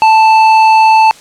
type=tone with hard clipping; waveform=triangle; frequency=881 Hz; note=A5; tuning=2 cents sharp; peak=-5 dBFS; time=0.02-1.11 s; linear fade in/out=0 ms; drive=12 dB; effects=white hiss -37 dBFS RMS until 1.2 s + low-pass 8000 Hz 12 dB/octave